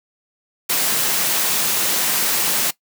white high-pass noise, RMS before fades -19 dBFS, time 0.69-2.71 s, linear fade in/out 10 ms, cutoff 130 Hz, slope 24 dB/octave, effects noise-tail reverb RT60 0.1 s tail -19 dB re dry

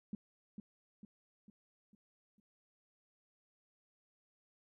sine tone with echo, 207.7 Hz, G#3, in tune, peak -37 dBFS, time 0.13-0.15 s, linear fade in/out 2 ms, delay 450 ms, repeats 5, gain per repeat -6 dB, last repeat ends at 2.4 s, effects none

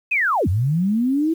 sine linear two-way sweep, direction down then up, 2600 to 82.41 to 333.5 Hz, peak -16 dBFS, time 0.11-1.34 s, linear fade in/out 10 ms, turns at 0.48 s, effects 8-bit

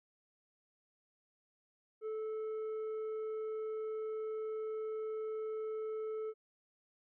sine tone with tanh clipping, 436.1 Hz, A4, 15 cents flat, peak -38 dBFS, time 2.01-6.34 s, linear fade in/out 50 ms, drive 5 dB, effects none

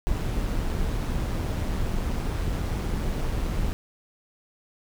brown noise with amplitude modulation, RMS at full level -25 dBFS, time 0.07-3.73 s, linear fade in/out 0 ms, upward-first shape sine, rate 162 Hz, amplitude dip 35%, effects none

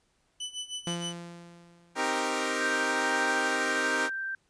sawtooth tone with tremolo, 2992 Hz, F#7, 19 cents sharp, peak -29 dBFS, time 0.4-1.13 s, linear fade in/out 5 ms, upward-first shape sine, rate 6.4 Hz, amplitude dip 85%
sawtooth tone with exponential decay, 171.9 Hz, F3, 27 cents flat, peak -26 dBFS, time 0.87-2.25 s, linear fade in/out 2 ms, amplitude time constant 300 ms
10% pulse chord, C minor seventh, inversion none, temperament equal, 261.6 / 311.1 / 392 / 466.2 Hz, C4 / Eb4 / G4 / Bb4, 0 / 0 / 0 / 0 cents, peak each -25 dBFS, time 1.95-4.1 s, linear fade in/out 50 ms
sine tone, 1568 Hz, G6, in tune, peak -31 dBFS, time 2.61-4.35 s, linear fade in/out 2 ms
effects pink hiss -71 dBFS RMS until 4.49 s + resampled to 22050 Hz

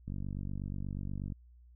click train, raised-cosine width 5 ms, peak -27 dBFS, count 61, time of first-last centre 0.08-1.322 s, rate 48.3 Hz, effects added 60 Hz sine -55 dBFS peak until 1.75 s

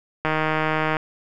click train, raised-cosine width 0.5 ms, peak -7 dBFS, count 113, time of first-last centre 0.25-0.968 s, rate 156 Hz, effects none

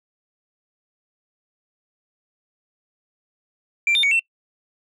sine tone with pitch steps, 2358 / 3616 / 2240 / 2693 Hz, D7 / A7 / C#7 / E7, +6 / +47 / +18 / +36 cents, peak -13 dBFS, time 3.87-4.194 s, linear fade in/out 2 ms, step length 81 ms, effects noise-tail reverb RT60 0.1 s tail -25 dB re dry + tanh soft clip ceiling -14 dBFS

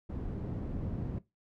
white low-pass noise, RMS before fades -37 dBFS, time 0.09-1.19 s, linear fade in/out 10 ms, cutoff 190 Hz, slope 12 dB/octave, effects noise-tail reverb RT60 0.2 s tail -18 dB re dry

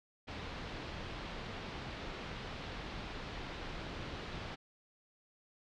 pink low-pass noise, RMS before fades -44 dBFS, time 0.27-4.56 s, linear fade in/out 20 ms, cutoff 4300 Hz, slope 24 dB/octave, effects none

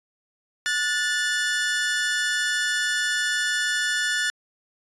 sawtooth tone pair together, 1459 / 1753.6 Hz, F#6 / A6, -25 / -6 cents, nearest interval minor third, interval 319 cents, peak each -23 / -20 dBFS, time 0.66-4.3 s, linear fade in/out 0 ms, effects resampled to 22050 Hz

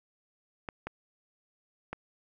clicks, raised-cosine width 0.5 ms, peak -21 dBFS, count 3, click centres 0.688 / 0.87 / 1.93 s, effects none

